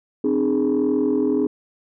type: chord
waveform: sine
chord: Ab major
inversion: first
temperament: equal with one note detuned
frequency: 261.6 / 303.1 / 415.3 Hz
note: C4 / Eb4 / Ab4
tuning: 0 / -45 / 0 cents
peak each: -20 dBFS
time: 0.24-1.47 s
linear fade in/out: 5 ms
effects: tanh soft clip ceiling -12 dBFS